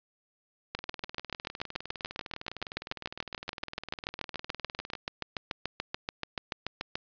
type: two click trains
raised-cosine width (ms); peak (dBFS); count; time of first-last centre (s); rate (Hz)
0.2; -14 / -21; 44 / 83; 0.75-6.955 / 0.79-4.952; 6.93 / 19.7
effects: resampled to 11025 Hz + 9-bit